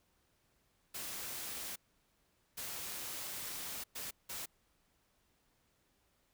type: noise bursts at uneven times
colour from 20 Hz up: white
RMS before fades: -43 dBFS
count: 4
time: 0.94-1.76 / 2.57-3.84 / 3.95-4.11 / 4.29-4.46 s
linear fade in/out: 10 ms
effects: pink hiss -75 dBFS RMS until 6.33 s